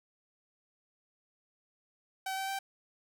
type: tone with pitch steps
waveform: sawtooth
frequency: 765 / 772.1 / 779.3 Hz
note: G5 / G5 / G5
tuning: -42 / -26 / -10 cents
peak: -30 dBFS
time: 2.26-2.59 s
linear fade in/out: 5 ms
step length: 110 ms
effects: none